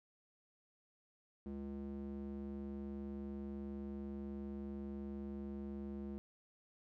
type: tone with band-pass filter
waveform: square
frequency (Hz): 69.3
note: C#2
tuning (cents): 0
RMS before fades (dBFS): -45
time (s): 1.46-6.18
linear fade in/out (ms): 0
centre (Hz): 260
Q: 3
effects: none